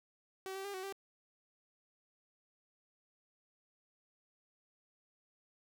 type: tone with pitch steps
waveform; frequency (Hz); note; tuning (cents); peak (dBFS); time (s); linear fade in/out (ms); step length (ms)
sawtooth; 381.4 / 387.2 / 401.5 / 375.1 / 392; G4 / G4 / G4 / F#4 / G4; -47 / -21 / +41 / +24 / 0; -37; 0.46-0.925; 0; 93
effects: none